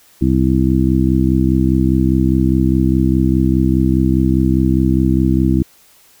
harmonic tone, 64.9 Hz, C2, 13 cents flat, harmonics 1 / 2 / 3 / 4 / 5, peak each -17 / -17 / -17 / -17 / -17 dBFS, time 0.21-5.63 s, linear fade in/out 10 ms, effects white hiss -49 dBFS RMS until 6.2 s

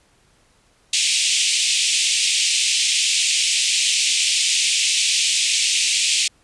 pink band-pass noise, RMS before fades -19 dBFS, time 0.93-6.28 s, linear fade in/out 5 ms, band 2400 to 9000 Hz, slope 48 dB/octave, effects pink hiss -58 dBFS RMS until 6.43 s + resampled to 24000 Hz

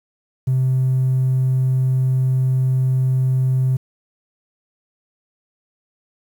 triangle tone, 130 Hz, C3, 11 cents flat, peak -11 dBFS, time 0.47-3.77 s, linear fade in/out 10 ms, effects tanh soft clip ceiling -11 dBFS + 8-bit

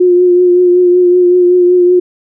sine tone with vibrato, 357.8 Hz, F4, 42 cents sharp, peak -4 dBFS, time 0-2 s, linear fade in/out 10 ms, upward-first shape triangle, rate 5.3 Hz, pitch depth 29 cents each way, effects none

